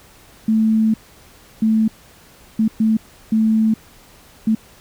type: tone bursts at uneven times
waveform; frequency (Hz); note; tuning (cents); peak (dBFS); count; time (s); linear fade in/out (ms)
sine; 220; A3; 0; -12; 6; 0.48-0.94 / 1.62-1.88 / 2.59-2.68 / 2.8-2.97 / 3.32-3.74 / 4.47-4.55; 5
effects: pink hiss -47 dBFS RMS until 4.8 s